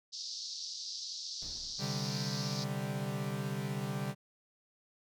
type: band-pass noise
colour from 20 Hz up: pink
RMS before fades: -42 dBFS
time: 0.12-2.65 s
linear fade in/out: 20 ms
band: 4200 to 5700 Hz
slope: 48 dB/octave
type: noise with exponential decay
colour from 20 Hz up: brown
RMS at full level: -46 dBFS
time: 1.42-2.3 s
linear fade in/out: 1 ms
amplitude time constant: 190 ms
type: chord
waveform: 45% pulse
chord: C suspended second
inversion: none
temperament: equal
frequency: 130.81 / 146.83 / 196 Hz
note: C3 / D3 / G3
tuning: 0 / 0 / 0 cents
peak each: -39 dBFS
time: 1.78-4.15 s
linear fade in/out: 50 ms
effects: none